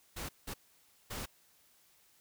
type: noise bursts at uneven times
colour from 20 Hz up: pink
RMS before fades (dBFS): -41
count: 3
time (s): 0.16-0.29 / 0.47-0.54 / 1.1-1.26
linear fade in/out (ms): 10
effects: white hiss -67 dBFS RMS until 2.2 s